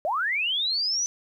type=linear sweep; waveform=sine; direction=up; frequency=564 to 6060 Hz; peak=-23 dBFS; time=0.05-1.06 s; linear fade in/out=0 ms; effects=10-bit